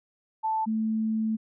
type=tone pair in turn; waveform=sine; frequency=880 / 220 Hz; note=A5 / A3; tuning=0 / 0 cents; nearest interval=2 octaves; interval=2400 cents; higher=first; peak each=-24 dBFS; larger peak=neither; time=0.43-0.66 / 0.66-1.37 s; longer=second; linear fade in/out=20 ms; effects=none